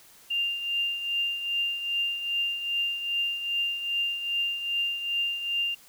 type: tone with tremolo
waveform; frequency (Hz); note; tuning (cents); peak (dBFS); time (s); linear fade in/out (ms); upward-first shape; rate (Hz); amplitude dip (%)
sine; 2794; F7; 0; -23; 0.3-5.75; 10; triangle; 2.5; 65
effects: white hiss -54 dBFS RMS until 5.88 s